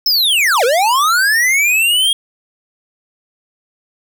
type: linear two-way sweep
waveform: square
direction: down then up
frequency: 5350 to 445.1 to 3277 Hz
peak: -11 dBFS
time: 0.06-2.13 s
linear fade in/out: 2 ms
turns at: 0.64 s
effects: none